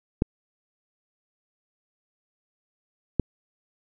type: clicks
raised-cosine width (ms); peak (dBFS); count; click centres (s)
3; -7; 2; 0.221 / 3.197
effects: none